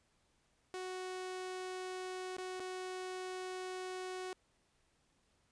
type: tone with dropouts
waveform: sawtooth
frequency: 370 Hz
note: F#4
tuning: in tune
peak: -37 dBFS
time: 0.74-4.33 s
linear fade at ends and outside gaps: 0 ms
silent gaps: 2.367-2.383 / 2.597-2.602 s
effects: pink hiss -75 dBFS RMS until 5.51 s + resampled to 22050 Hz